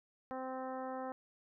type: harmonic tone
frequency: 259.9 Hz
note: C4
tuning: 11 cents flat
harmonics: 1 / 2 / 3 / 4 / 5 / 6 / 7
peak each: -45 / -43 / -44 / -49 / -51 / -58 / -58 dBFS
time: 0.31-1.12 s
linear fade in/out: 0 ms
effects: none